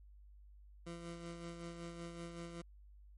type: tone with tremolo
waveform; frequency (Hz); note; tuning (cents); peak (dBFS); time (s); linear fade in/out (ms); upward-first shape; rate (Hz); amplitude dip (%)
20% pulse; 170; F3; -46; -39; 0.86-2.62; 10; sine; 5.3; 45
effects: added 50 Hz sine -56 dBFS peak until 3.17 s + MP3 48 kbps